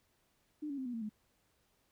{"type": "tone with pitch steps", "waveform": "sine", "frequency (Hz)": [300.9, 280.7, 261.9, 244.4, 228, 212.8], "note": ["D4", "C#4", "C4", "B3", "A#3", "G#3"], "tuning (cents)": [42, 22, 2, -18, -38, 42], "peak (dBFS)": -37, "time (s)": [0.62, 1.094], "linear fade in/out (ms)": 10, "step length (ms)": 79, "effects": ["pink hiss -75 dBFS RMS until 1.91 s"]}